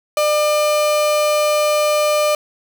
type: tone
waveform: 35% pulse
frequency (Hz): 600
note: D5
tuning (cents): +37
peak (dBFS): -12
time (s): 0.17-2.35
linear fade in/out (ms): 2
effects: none